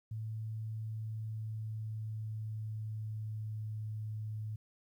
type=tone with pitch glide; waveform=sine; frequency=110 to 107.99 Hz; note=A2 to A2; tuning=0 to -32 cents; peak=-37 dBFS; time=0.11-4.56 s; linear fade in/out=5 ms; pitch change=-32 cents; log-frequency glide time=0.82-3.79 s; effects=12-bit